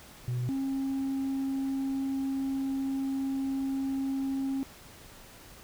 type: tone pair in turn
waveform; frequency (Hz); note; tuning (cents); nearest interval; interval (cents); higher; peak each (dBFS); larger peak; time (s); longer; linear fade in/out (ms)
sine; 123.47 / 269.9; B2 / C#4; 0 / -46; octave + major second; 1354; second; -26; neither; 0.28-0.49 / 0.49-4.63; second; 0
effects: tanh soft clip ceiling -27 dBFS + pink hiss -51 dBFS RMS until 5.63 s